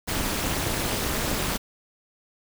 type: noise with amplitude modulation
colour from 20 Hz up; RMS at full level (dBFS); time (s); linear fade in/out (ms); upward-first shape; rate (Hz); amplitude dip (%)
pink; -23; 0.07-1.58; 20; sine; 226; 90
effects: none